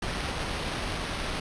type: noise with sample-and-hold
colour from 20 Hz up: pink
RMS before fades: -32 dBFS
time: 0.02-1.4 s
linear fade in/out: 5 ms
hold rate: 7350 Hz
effects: resampled to 22050 Hz